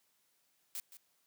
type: noise with echo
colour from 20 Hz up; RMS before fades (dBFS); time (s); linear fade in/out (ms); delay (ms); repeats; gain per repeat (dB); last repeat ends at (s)
blue; -41; 0.75-0.8; 0; 170; 1; -13; 0.97
effects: white hiss -75 dBFS RMS until 1.26 s + high-pass 100 Hz 12 dB/octave